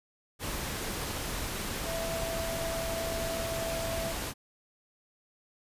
sine tone in noise, 662 Hz, E5, 7 cents sharp, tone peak -34 dBFS, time 1.84-4.15 s, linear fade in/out 50 ms, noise pink, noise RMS -35 dBFS, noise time 0.39-4.34 s, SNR -2 dB, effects resampled to 32000 Hz

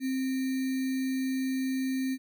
sine tone with sample-and-hold, 262.5 Hz, C4, 6 cents sharp, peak -27 dBFS, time 0-2.18 s, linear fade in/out 50 ms, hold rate 2100 Hz, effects none

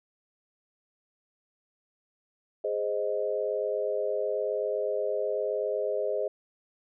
sine chord, Ab major, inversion none, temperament equal, 415.3 / 523.3 / 622.3 Hz, Ab4 / C5 / Eb5, 0 / 0 / 0 cents, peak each -31 dBFS, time 2.64-6.28 s, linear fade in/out 5 ms, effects none

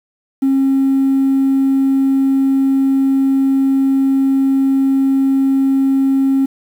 triangle tone, 270 Hz, C#4, 45 cents flat, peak -7 dBFS, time 0.42-6.46 s, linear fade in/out 10 ms, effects tanh soft clip ceiling -7 dBFS + 7-bit

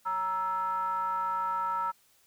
triangle ring-modulated tone, 193.1 Hz, G3, 26 cents flat, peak -23 dBFS, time 0.05-1.92 s, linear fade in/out 20 ms, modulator 1130 Hz, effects white hiss -65 dBFS RMS until 2.26 s

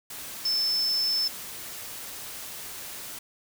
sine tone in noise, 5274 Hz, E8, in tune, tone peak -23 dBFS, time 0.45-1.28 s, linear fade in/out 5 ms, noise white, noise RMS -39 dBFS, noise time 0.1-3.19 s, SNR +13 dB, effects none

